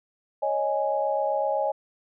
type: chord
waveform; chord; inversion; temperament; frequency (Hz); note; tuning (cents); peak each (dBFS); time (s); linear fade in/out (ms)
sine; C# suspended second; none; equal; 554.4 / 622.3 / 830.6; C#5 / D#5 / G#5; 0 / 0 / 0; -27; 0.42-1.72; 10
effects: none